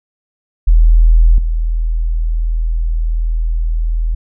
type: tone with level steps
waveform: sine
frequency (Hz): 40.67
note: E1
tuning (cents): -23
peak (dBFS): -4 / -12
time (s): 0.67-4.15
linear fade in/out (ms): 10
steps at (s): 1.38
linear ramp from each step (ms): 2
effects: none